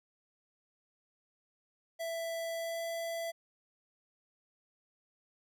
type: tone with pitch glide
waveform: square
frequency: 663 to 667.6 Hz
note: E5 to E5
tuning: +10 to +22 cents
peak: -36 dBFS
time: 1.99-3.32 s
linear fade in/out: 20 ms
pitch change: +12 cents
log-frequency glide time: 2.55-2.82 s
effects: none